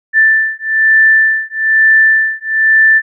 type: beating tone pair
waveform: sine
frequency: 1767 / 1768.1 Hz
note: A6 / A6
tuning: +7 / +8 cents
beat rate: 1.1 Hz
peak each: -10 dBFS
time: 0.13-3.02 s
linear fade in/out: 50 ms
effects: none